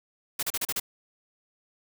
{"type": "noise bursts", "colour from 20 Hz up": "white", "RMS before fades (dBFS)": -29, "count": 6, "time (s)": [0.39, 0.799], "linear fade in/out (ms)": 5, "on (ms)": 39, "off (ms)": 35, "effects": []}